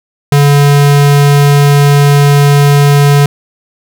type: tone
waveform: square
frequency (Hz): 143.2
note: D3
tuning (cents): -43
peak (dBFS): -4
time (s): 0.32-3.26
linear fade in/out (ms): 2
effects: none